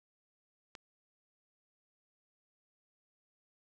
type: click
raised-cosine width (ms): 0.2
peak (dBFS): -29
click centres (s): 0.752
effects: none